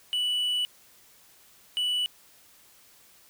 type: tone pair in turn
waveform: triangle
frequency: 2960 / 2960 Hz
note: F#7 / F#7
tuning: 0 / 0 cents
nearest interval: unison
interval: 0 cents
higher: neither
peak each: -23 dBFS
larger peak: neither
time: 0.13-0.65 / 1.77-2.06 s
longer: first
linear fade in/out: 0 ms
effects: white hiss -57 dBFS RMS until 3.29 s